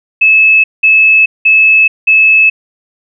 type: tone bursts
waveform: sine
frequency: 2600 Hz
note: E7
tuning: 24 cents flat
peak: -3 dBFS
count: 4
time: 0.21-2.5 s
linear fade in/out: 10 ms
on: 430 ms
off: 190 ms
effects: none